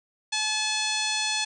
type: harmonic tone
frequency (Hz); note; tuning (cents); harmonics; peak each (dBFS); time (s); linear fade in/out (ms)
860; A5; -40; 1 / 2 / 3 / 4 / 5 / 6 / 7 / 8 / 9 / 10; -34 / -35 / -31 / -31 / -31 / -38 / -34 / -38 / -43 / -37; 0.32-1.45; 10
effects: none